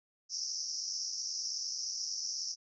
white band-pass noise, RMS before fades -38 dBFS, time 0.29-2.56 s, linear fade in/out 50 ms, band 5100 to 5900 Hz, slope 96 dB/octave, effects none

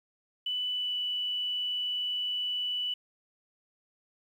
sine tone with pitch glide, 2984 to 2967 Hz, F#7 to F#7, +14 to +4 cents, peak -29 dBFS, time 0.46-2.94 s, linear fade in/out 5 ms, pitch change -10 cents, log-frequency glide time 0.72-0.96 s, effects 10-bit

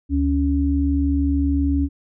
sine tone pair together, 73.43 / 279.4 Hz, D2 / C#4, 0 / +14 cents, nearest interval octave + major seventh, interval 2314 cents, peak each -19 dBFS, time 0.09-1.89 s, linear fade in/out 50 ms, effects none

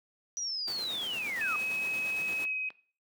sine linear sweep, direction down, 5900 to 1168 Hz, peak -32 dBFS, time 0.37-1.56 s, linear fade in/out 0 ms
pink noise with tremolo, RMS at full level -43 dBFS, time 0.67-2.45 s, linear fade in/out 10 ms, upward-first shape square, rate 8.7 Hz, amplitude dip 30%
sine tone with pitch glide, 2552 to 2530 Hz, D#7 to D#7, +43 to +28 cents, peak -30 dBFS, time 1.41-2.69 s, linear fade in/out 2 ms, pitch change -15 cents, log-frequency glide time 2.48-2.54 s
clicks, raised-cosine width 0.3 ms, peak -31 dBFS, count 3, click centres 2.074 / 2.451 / 2.704 s
effects noise-tail reverb RT60 0.4 s tail -18 dB re dry + high-pass 200 Hz 12 dB/octave

